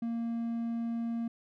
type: tone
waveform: triangle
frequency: 231.8 Hz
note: A#3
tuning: 10 cents flat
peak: -29 dBFS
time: 0.02-1.28 s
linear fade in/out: 5 ms
effects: none